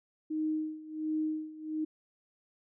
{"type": "tone with tremolo", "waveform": "sine", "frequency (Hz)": 311.1, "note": "D#4", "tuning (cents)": 0, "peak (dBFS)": -28, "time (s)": [0.3, 1.85], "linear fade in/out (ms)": 10, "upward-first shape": "sine", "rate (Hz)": 1.4, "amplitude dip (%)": 85, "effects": []}